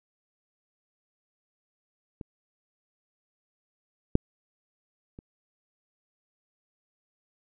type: clicks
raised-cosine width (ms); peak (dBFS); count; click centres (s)
3; -25 / -6 / -30; 3; 2.212 / 4.154 / 5.189
effects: none